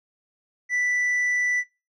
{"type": "tone with tanh clipping", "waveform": "sine", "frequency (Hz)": 1975.5, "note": "B6", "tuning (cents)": 0, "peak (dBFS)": -22, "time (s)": [0.69, 1.64], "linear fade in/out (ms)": 50, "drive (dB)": 4, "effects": ["noise-tail reverb RT60 0.3 s tail -23 dB re dry"]}